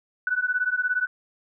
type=beating tone pair; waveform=sine; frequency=1480 / 1497 Hz; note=F#6 / F#6; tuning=0 / +20 cents; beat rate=17 Hz; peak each=-25 dBFS; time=0.27-1.07 s; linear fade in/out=2 ms; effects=none